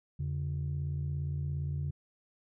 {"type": "tone pair together", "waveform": "sine", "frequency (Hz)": [84.88, 142.2], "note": ["F2", "C#3"], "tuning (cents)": [-49, 45], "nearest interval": "major sixth", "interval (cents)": 894, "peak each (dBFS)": [-34, -32], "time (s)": [0.19, 1.91], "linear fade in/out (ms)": 10, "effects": ["tanh soft clip ceiling -27 dBFS"]}